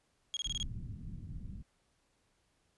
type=tone bursts; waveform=35% pulse; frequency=3283 Hz; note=G#7; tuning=21 cents flat; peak=-32 dBFS; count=6; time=0.34-0.628 s; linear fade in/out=0 ms; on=28 ms; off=24 ms
type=low-pass noise; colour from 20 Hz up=pink; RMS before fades=-43 dBFS; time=0.45-1.63 s; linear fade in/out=20 ms; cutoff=200 Hz; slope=24 dB/octave
effects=pink hiss -75 dBFS RMS until 2.77 s + resampled to 24000 Hz